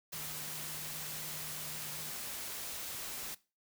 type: tone in noise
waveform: sine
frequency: 153.8 Hz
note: D#3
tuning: 20 cents flat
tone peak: -52 dBFS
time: 0.13-2.11 s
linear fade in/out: 10 ms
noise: white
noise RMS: -42 dBFS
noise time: 0.12-3.35 s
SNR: -13 dB
effects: noise-tail reverb RT60 0.3 s tail -19 dB re dry